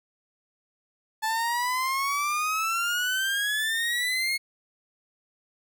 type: exponential sweep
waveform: 30% pulse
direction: up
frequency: 870 to 2175 Hz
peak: -22 dBFS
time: 1.22-4.38 s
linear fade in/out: 20 ms
effects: none